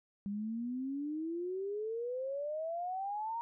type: exponential sweep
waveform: sine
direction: up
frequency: 197.9 to 943 Hz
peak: -35 dBFS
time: 0.26-3.41 s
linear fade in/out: 0 ms
effects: none